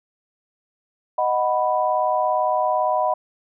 sine chord, B major, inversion first, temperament equal, 622.3 / 740 / 987.8 Hz, D#5 / F#5 / B5, 0 / 0 / 0 cents, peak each -22 dBFS, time 1.18-3.14 s, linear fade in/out 5 ms, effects none

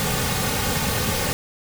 pink noise with comb filter, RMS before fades -23 dBFS, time 0-1.33 s, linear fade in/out 0 ms, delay 3 ms, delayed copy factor -0.65, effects none

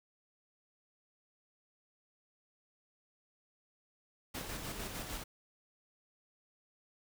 pink noise with tremolo, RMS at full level -41 dBFS, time 4.34-5.24 s, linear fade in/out 10 ms, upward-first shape square, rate 6.6 Hz, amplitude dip 35%, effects none

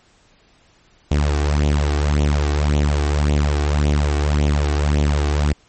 sawtooth tone with flanger, 73.42 Hz, D2, in tune, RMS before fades -17 dBFS, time 1.11-5.53 s, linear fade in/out 5 ms, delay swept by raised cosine 0.3 to 2.7 ms, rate 1.8 Hz, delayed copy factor +0.65, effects pink hiss -55 dBFS RMS until 5.68 s + MP3 32 kbps

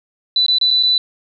sine tone with dropouts, 3984 Hz, B7, 14 cents sharp, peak -11 dBFS, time 0.36-0.98 s, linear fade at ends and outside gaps 2 ms, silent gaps 0.464-0.482 / 0.585-0.612 / 0.706-0.71 / 0.828-0.833 s, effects none

